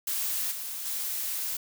blue noise with level steps, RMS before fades -30 / -36 / -32 dBFS, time 0.07-1.57 s, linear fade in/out 5 ms, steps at 0.51 / 0.85 s, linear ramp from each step 10 ms, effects none

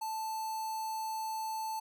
square tone with notch filter, 880 Hz, A5, in tune, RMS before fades -37 dBFS, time 0.01-1.8 s, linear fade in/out 10 ms, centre 2800 Hz, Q 1.9, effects none

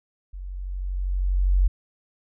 sine tone with level ramp, 46.25 Hz, F#1, in tune, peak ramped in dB -33 to -14 dBFS, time 0.33-1.68 s, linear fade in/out 10 ms, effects none

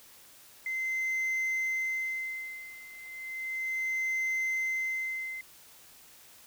sine tone with tremolo, 2069 Hz, C7, 20 cents flat, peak -25 dBFS, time 0.66-5.41 s, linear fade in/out 2 ms, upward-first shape sine, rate 0.34 Hz, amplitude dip 90%, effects tanh soft clip ceiling -27 dBFS + white hiss -55 dBFS RMS until 6.46 s

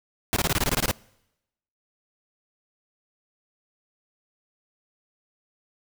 pink noise bursts, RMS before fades -23 dBFS, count 11, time 0.33-0.913 s, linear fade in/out 0 ms, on 33 ms, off 22 ms, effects noise-tail reverb RT60 0.9 s tail -25 dB re dry

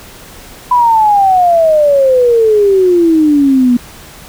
sine exponential sweep, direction down, 1001 to 239.4 Hz, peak -5 dBFS, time 0.71-3.77 s, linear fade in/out 5 ms, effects pink hiss -34 dBFS RMS until 4.28 s

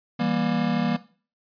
square chord, E diminished, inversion none, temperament just, 164.81 / 197.78 / 237.3 Hz, E3 / G3 / Bb3, 0 / +16 / +31 cents, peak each -29 / -28 / -25 dBFS, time 0.19-0.97 s, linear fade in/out 10 ms, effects noise-tail reverb RT60 0.4 s tail -17 dB re dry + resampled to 11025 Hz

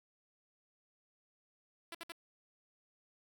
5% pulse tone bursts, 335.8 Hz, E4, 32 cents sharp, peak -32 dBFS, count 3, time 1.92-2.121 s, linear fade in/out 2 ms, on 27 ms, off 60 ms, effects none

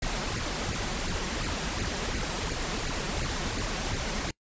pink noise with flanger, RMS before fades -31 dBFS, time 0.02-4.31 s, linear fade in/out 5 ms, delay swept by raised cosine 0.43 to 5.53 ms, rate 2.8 Hz, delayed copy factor +0.7, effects noise-tail reverb RT60 0.1 s tail -25 dB re dry + resampled to 16000 Hz

